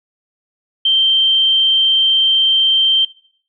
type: tone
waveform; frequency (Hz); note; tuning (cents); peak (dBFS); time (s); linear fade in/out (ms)
sine; 3136; G7; 0; -10; 0.85-3.05; 5
effects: noise-tail reverb RT60 0.6 s tail -20 dB re dry